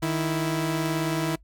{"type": "tone pair together", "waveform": "sawtooth", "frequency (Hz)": [155.56, 329.6], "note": ["D#3", "E4"], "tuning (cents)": [0, 0], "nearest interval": "octave + minor second", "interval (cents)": 1300, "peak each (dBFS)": -23, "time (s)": [0.02, 1.36], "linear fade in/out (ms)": 10, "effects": ["noise-tail reverb RT60 0.1 s tail -23 dB re dry", "added 50 Hz sine -51 dBFS peak until 1.43 s"]}